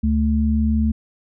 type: tone pair together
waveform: sine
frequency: 73.42 / 220 Hz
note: D2 / A3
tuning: 0 / 0 cents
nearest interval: octave + perfect fifth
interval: 1900 cents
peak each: -18 dBFS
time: 0.03-0.92 s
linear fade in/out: 10 ms
effects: none